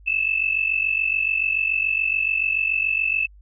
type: tone pair together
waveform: sine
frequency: 2603 / 2650 Hz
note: E7 / E7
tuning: -22 / +9 cents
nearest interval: unison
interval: 31 cents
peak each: -22 dBFS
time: 0.06-3.27 s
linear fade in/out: 20 ms
effects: added 50 Hz sine -45 dBFS peak until 3.41 s